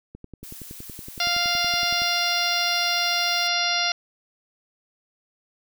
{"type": "click train", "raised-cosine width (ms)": 3, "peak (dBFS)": -26, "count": 21, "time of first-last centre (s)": [0.15, 2.019], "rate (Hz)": 10.7}
{"type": "noise", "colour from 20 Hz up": "blue", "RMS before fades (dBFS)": -41, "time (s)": [0.43, 3.48], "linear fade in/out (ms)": 10}
{"type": "harmonic tone", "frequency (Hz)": 698.5, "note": "F5", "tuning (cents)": 0, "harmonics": [1, 2, 3, 4, 5, 6, 7, 8], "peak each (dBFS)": [-29, -29, -29, -29, -29, -29, -29, -29], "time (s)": [1.2, 3.92], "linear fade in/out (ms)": 2}
{"effects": []}